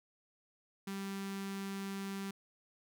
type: tone with notch filter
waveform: sawtooth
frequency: 196 Hz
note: G3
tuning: in tune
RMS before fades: -41 dBFS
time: 0.87-2.31 s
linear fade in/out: 5 ms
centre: 600 Hz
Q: 1.3
effects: none